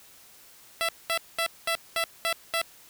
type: tone bursts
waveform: 10% pulse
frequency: 666 Hz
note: E5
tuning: 18 cents sharp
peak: -16 dBFS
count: 7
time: 0.81-2.616 s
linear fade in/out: 0 ms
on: 78 ms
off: 210 ms
effects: white hiss -53 dBFS RMS until 2.89 s